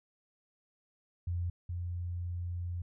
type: tone pair in turn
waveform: sine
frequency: 87.31 / 87.69 Hz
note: F2 / F2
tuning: 0 / +8 cents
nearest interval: unison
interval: 8 cents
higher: second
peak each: -31 / -34 dBFS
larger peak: first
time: 1.27-1.5 / 1.69-2.82 s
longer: second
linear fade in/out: 5 ms
effects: none